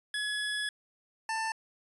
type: tone pair in turn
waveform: 25% pulse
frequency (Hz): 1692 / 889.3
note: G#6 / A5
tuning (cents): +32 / +18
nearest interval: major seventh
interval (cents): 1114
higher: first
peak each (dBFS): -27 / -27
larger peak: neither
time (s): 0.14-0.69 / 1.29-1.52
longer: first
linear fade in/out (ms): 2
effects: resampled to 24000 Hz